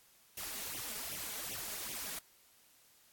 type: noise with flanger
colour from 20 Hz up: white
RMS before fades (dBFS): -42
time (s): 0.37-2.19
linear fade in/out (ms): 5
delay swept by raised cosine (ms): 0.31 to 4.91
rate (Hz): 2.6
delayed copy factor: +0.85
effects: white hiss -65 dBFS RMS until 3.12 s + AAC 64 kbps